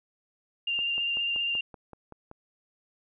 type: tone with vibrato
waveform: sine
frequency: 2794 Hz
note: F7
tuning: in tune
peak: -26 dBFS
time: 0.67-1.61 s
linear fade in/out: 5 ms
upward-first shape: square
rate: 15 Hz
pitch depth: 13 cents each way
type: click train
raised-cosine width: 1 ms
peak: -30 dBFS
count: 9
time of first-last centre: 0.79-2.314 s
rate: 5.25 Hz
effects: none